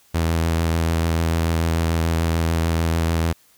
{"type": "tone with vibrato", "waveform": "sawtooth", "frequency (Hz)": 82.4, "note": "E2", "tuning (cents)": 0, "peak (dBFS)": -14, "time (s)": [0.14, 3.33], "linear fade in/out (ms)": 10, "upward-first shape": "sine", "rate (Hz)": 6.8, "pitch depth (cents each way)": 19, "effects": ["white hiss -56 dBFS RMS until 3.57 s"]}